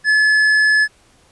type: tone with tanh clipping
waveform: sine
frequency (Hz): 1718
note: A6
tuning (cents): -42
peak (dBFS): -12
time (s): 0.04-0.88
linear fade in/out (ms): 50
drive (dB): 8
effects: pink hiss -53 dBFS RMS until 1.31 s + resampled to 24000 Hz